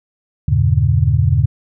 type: chord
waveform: sine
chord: E diminished seventh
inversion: none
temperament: just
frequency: 82.41 / 98.89 / 118.67 / 142.4 Hz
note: E2 / G2 / Bb2 / Db3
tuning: 0 / +16 / +31 / +47 cents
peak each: -16 dBFS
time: 0.48-1.46 s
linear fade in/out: 5 ms
effects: none